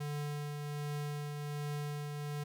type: tone with tremolo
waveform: square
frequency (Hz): 146.83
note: D3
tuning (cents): 0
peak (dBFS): -36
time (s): 0-2.44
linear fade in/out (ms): 10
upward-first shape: triangle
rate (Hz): 1.3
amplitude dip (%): 35
effects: none